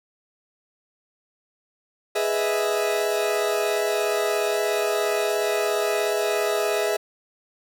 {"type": "chord", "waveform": "40% pulse", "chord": "E major seventh", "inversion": "first", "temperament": "equal", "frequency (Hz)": [415.3, 493.9, 622.3, 659.3], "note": ["G#4", "B4", "D#5", "E5"], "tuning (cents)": [0, 0, 0, 0], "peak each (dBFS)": [-24, -30, -28, -25], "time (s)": [2.15, 6.97], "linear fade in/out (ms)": 10, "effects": []}